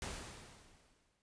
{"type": "noise with exponential decay", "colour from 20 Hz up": "pink", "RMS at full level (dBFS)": -41, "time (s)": [0.02, 1.22], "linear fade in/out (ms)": 1, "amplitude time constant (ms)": 260, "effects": ["noise-tail reverb RT60 0.1 s tail -24 dB re dry", "resampled to 22050 Hz"]}